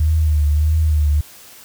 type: tone with vibrato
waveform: sine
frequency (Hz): 76.4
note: D#2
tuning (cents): -31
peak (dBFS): -12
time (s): 0-1.21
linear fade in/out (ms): 5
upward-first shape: triangle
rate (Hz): 1.6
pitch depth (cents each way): 76
effects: white hiss -42 dBFS RMS until 1.64 s